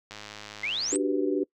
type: click train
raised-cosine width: 0.2 ms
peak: -23 dBFS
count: 90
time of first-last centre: 0.11-0.958 s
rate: 105 Hz
type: exponential sweep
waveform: sine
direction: up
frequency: 2012 to 8690 Hz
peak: -27 dBFS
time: 0.63-0.97 s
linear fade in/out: 5 ms
type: chord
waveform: sine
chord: G major seventh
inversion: second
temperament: equal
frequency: 293.7 / 370 / 392 / 493.9 Hz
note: D4 / F#4 / G4 / B4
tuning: 0 / 0 / 0 / 0 cents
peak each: -27 / -29 / -29 / -33 dBFS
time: 0.92-1.44 s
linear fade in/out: 10 ms
effects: noise-tail reverb RT60 0.1 s tail -24 dB re dry